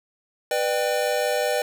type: chord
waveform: square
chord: G major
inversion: first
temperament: equal with one note detuned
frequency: 493.9 / 599.3 / 784 Hz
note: B4 / D5 / G5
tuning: 0 / +35 / 0 cents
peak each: -26 / -25 / -29 dBFS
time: 0.51-1.62 s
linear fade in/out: 2 ms
effects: none